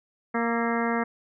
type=harmonic tone with a mistuned harmonic; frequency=233.1 Hz; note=A#3; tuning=in tune; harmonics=1 / 2 / 3 / 4 / 5 / 6 / 7 / 8 / 9; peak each=-27 / -30 / -32 / -33 / -34 / -35 / -35 / -36 / -37 dBFS; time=0.34-1.04 s; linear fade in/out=10 ms; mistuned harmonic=6; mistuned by=-62 cents; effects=none